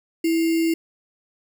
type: tone with sample-and-hold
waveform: sine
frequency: 328.5 Hz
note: E4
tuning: 6 cents flat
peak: -17 dBFS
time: 0.24-0.74 s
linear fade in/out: 5 ms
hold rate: 2450 Hz
effects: none